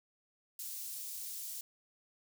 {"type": "high-pass noise", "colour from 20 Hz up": "white", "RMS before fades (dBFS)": -43, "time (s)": [0.59, 1.61], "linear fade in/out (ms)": 2, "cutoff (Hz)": 5700, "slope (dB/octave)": 12, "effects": []}